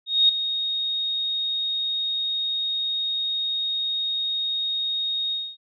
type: tone with ADSR envelope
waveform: sine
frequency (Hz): 3729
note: A#7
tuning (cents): 0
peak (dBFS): -12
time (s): 0.06-5.57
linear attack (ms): 230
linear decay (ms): 5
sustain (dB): -11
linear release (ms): 250
effects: none